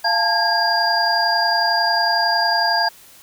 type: tone cluster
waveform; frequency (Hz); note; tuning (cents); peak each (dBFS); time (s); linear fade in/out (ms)
sine; 692 / 860 / 891 / 1632 / 4788; F5 / A5 / A5 / G#6 / D8; -16 / -40 / +22 / -31 / +33; -21 / -26 / -22 / -21 / -20; 0.04-2.89; 10
effects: white hiss -46 dBFS RMS until 3.22 s